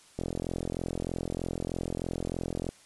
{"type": "click train", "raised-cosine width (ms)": 2, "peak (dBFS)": -19, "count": 109, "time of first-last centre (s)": [0.19, 2.69], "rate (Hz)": 43.2, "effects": ["white hiss -57 dBFS RMS until 2.85 s", "resampled to 24000 Hz"]}